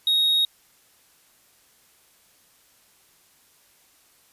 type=tone; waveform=triangle; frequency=3758 Hz; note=A#7; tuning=13 cents sharp; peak=-16 dBFS; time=0.07-0.45 s; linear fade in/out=2 ms; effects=white hiss -59 dBFS RMS until 4.32 s + resampled to 32000 Hz